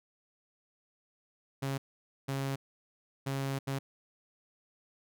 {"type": "tone bursts at uneven times", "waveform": "sawtooth", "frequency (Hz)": 136.4, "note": "C#3", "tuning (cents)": -28, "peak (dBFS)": -28, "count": 4, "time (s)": [[1.62, 1.78], [2.28, 2.56], [3.26, 3.59], [3.67, 3.79]], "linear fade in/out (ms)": 10, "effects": []}